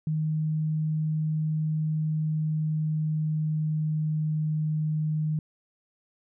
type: tone with pitch glide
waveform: sine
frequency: 155.56 to 154.4 Hz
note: D#3 to D#3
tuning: 0 to -13 cents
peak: -24 dBFS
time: 0.07-5.39 s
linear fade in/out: 2 ms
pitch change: -13 cents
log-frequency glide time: 1.93-4.51 s
effects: none